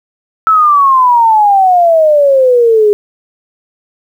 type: exponential sweep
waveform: sine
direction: down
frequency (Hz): 1323 to 408.5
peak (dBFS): -4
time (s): 0.47-2.93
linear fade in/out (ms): 0
effects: 7-bit